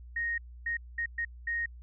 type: tone bursts at uneven times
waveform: sine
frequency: 1864 Hz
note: A#6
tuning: 1 cent flat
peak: -29 dBFS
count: 5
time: 0.16-0.38 / 0.66-0.77 / 0.98-1.06 / 1.18-1.25 / 1.47-1.66 s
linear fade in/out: 5 ms
effects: added 60 Hz sine -45 dBFS peak until 1.82 s